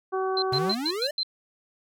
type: harmonic tone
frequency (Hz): 378.8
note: F#4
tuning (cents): +41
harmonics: 1 / 2 / 3 / 4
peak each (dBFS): -26 / -31 / -32 / -40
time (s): 0.12-0.73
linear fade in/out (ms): 20
type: tone bursts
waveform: sine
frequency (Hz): 4101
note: C8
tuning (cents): -36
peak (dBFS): -24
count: 6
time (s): 0.37-1.232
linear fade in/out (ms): 2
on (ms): 52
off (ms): 110
type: exponential sweep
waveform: square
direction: up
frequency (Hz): 123.47 to 612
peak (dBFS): -29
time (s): 0.52-1.11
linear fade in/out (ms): 5
effects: none